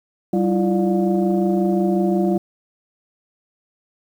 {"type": "tone cluster", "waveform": "sine", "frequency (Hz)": [192.8, 318.7, 344.3, 591, 716], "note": ["G3", "D#4", "F4", "D5", "F5"], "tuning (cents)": [-28, 42, -25, 11, 43], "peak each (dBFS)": [-18, -27, -19, -27, -27], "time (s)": [0.33, 2.38], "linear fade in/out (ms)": 5, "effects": ["tanh soft clip ceiling -6 dBFS", "8-bit"]}